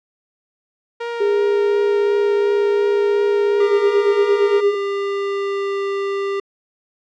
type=tone with vibrato; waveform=sawtooth; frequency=467.1 Hz; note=A#4; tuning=3 cents sharp; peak=-19 dBFS; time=1-4.61 s; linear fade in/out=10 ms; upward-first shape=triangle; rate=2.8 Hz; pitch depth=16 cents each way
type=tone; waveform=sine; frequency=407.8 Hz; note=G#4; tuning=32 cents flat; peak=-14 dBFS; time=1.2-4.75 s; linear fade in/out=10 ms
type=tone with pitch glide; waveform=square; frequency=399.1 to 396.3 Hz; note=G4 to G4; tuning=+31 to +19 cents; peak=-20 dBFS; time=3.6-6.4 s; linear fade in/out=5 ms; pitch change=-12 cents; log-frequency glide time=5.04-5.84 s
effects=low-pass 3000 Hz 12 dB/octave